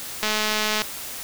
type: click train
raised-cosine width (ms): 0.2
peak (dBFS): -6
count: 127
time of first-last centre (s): 0.23-0.819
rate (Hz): 214
effects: white hiss -34 dBFS RMS until 1.23 s